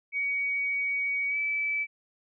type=tone with pitch glide; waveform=sine; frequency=2253 to 2306 Hz; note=C#7 to D7; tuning=+28 to -32 cents; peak=-26 dBFS; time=0.12-1.87 s; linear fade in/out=50 ms; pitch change=+40 cents; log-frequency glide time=1.29-1.37 s; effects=none